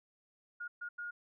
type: tone bursts at uneven times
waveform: sine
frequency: 1430 Hz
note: F6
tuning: 41 cents sharp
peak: -39 dBFS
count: 3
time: 0.6-0.68 / 0.81-0.89 / 0.98-1.11 s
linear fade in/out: 10 ms
effects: none